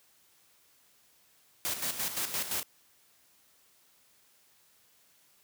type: noise with tremolo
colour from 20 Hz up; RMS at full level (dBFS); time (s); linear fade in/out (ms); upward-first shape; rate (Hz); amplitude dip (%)
white; -32; 1.65-2.63; 0; square; 5.8; 60
effects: white hiss -65 dBFS RMS until 5.43 s + high-pass 60 Hz 12 dB/octave

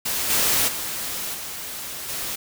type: noise with level steps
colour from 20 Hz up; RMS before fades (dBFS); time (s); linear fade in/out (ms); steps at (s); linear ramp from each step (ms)
white; -25 / -20 / -29 / -33 / -29; 0.05-2.36; 10; 0.29 / 0.67 / 1.33 / 2.08; 20
effects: none

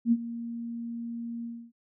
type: tone with ADSR envelope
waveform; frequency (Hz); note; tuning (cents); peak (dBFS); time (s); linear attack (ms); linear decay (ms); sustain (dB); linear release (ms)
sine; 233.6; A#3; +4; -17; 0.05-1.72; 69; 46; -16; 280
effects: none

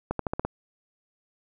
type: accelerating click train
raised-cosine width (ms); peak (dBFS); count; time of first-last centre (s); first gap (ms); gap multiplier
1; -13; 6; 0.11-0.45; 83; 0.9
effects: none

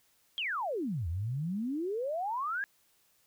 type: exponential two-way sweep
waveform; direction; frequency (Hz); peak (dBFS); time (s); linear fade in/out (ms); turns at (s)
sine; down then up; 3322 to 78.6 to 1694; -31; 0.38-2.64; 0; 1.08
effects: white hiss -69 dBFS RMS until 3.26 s

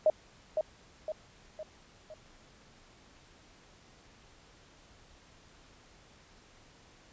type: tone with echo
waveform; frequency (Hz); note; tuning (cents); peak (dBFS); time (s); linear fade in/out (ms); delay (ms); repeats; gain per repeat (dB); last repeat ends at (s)
sine; 622.3; D#5; 0; -20; 0.06-0.1; 2; 510; 4; -6; 2.14
effects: pink hiss -59 dBFS RMS until 7.12 s + resampled to 16000 Hz

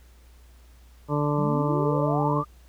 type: harmonic tone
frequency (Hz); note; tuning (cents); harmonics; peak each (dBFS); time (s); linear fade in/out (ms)
146.83; D3; 0; 1 / 2 / 3 / 4 / 6 / 7 / 8; -25 / -28 / -30 / -31 / -33 / -33 / -34; 1.08-2.44; 50
type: exponential sweep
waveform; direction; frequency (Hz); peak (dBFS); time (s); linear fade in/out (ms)
sine; up; 174.7 to 1232; -28; 1.37-2.45; 20
effects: added 60 Hz sine -49 dBFS peak until 2.68 s + pink hiss -60 dBFS RMS until 2.68 s

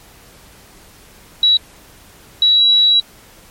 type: tone bursts at uneven times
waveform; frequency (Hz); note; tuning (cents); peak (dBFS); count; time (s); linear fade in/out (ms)
sine; 3901; B7; -22; -8; 2; 1.43-1.57 / 2.42-3; 2
effects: pink hiss -44 dBFS RMS until 3.5 s + MP3 64 kbps

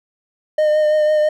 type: tone with vibrato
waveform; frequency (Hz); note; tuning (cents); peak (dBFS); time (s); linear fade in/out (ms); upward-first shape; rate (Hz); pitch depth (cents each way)
triangle; 610; D#5; -34; -10; 0.58-1.29; 5; triangle; 6; 23
effects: none

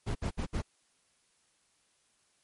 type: noise bursts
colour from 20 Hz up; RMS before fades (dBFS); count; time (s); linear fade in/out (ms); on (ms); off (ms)
brown; -32; 4; 0.06-0.622; 20; 94; 62
effects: white hiss -71 dBFS RMS until 2.43 s + MP3 48 kbps

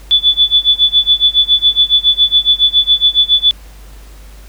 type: tone with tremolo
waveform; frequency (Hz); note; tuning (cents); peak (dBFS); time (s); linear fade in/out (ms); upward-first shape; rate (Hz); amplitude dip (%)
sine; 3464; A7; -28; -4; 0.11-3.51; 0; sine; 7.2; 95
effects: added 50 Hz sine -33 dBFS peak until 4.48 s + pink hiss -43 dBFS RMS until 4.48 s

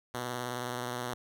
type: tone with vibrato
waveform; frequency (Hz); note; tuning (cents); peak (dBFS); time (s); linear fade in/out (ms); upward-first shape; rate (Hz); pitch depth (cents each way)
5% pulse; 122.9; B2; -8; -23; 0.14-1.14; 5; sine; 19; 36
effects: none

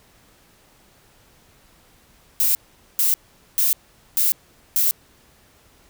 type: noise bursts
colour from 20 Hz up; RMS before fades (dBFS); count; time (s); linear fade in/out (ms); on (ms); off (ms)
violet; -18; 5; 2.4-4.91; 0; 150; 440
effects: pink hiss -55 dBFS RMS until 5.89 s

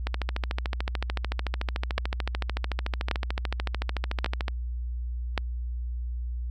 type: two click trains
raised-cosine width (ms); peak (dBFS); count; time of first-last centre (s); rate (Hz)
0.3; -13 / -9; 61 / 4; 0.07-4.482 / 1.98-5.378; 13.6 / 0.883
effects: added 60 Hz sine -29 dBFS peak until 6.5 s

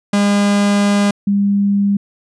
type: tone pair in turn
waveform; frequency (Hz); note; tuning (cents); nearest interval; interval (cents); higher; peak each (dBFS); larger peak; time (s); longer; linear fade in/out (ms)
45% pulse / sine; 203.1 / 200.8; G#3 / G3; -38 / +42; unison; 20; first; -11; neither; 0.13-1.11 / 1.27-1.97; first; 5
effects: resampled to 22050 Hz

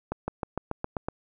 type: accelerating click train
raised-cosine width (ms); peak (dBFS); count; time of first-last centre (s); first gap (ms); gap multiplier
1; -15; 8; 0.12-1.085; 160; 0.95
effects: none

